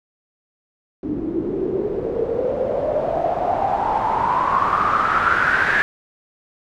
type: noise with low-pass filter sweep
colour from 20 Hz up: white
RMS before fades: -20 dBFS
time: 1.03-5.82 s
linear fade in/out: 0 ms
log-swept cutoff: 300 to 1700 Hz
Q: 8
effects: none